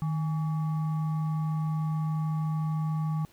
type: tone with frequency modulation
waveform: sine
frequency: 155.6 Hz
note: D#3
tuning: in tune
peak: -26 dBFS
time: 0.02-3.25 s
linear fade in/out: 0 ms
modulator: 981 Hz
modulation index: 0.28
effects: pink hiss -60 dBFS RMS until 3.32 s